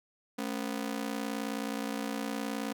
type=ring-modulated tone; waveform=sawtooth; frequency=246.9 Hz; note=B3; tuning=in tune; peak=-26 dBFS; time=0.38-2.73 s; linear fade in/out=10 ms; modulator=29.6 Hz; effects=none